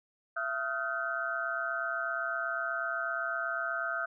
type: tone cluster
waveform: sine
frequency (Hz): 671 / 1266 / 1403 / 1531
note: E5 / D#6 / F6 / G6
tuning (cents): +31 / +30 / +8 / -41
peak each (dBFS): -38 / -37 / -36 / -35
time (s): 0.36-4.06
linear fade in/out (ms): 10
effects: none